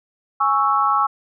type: chord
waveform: sine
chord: C# minor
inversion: second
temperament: equal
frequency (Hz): 830.6 / 1108.7 / 1318.5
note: G#5 / C#6 / E6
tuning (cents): 0 / 0 / 0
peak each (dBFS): -21 / -18 / -19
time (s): 0.4-1.07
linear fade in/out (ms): 10
effects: none